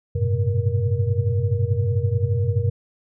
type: tone cluster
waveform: sine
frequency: 94.6 / 106.1 / 121.4 / 130.9 / 472.5 Hz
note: F#2 / G#2 / B2 / C3 / A#4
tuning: +39 / +38 / -29 / +1 / +23 cents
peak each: -22 / -22 / -27 / -28 / -29 dBFS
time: 0.15-2.7 s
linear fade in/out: 10 ms
effects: none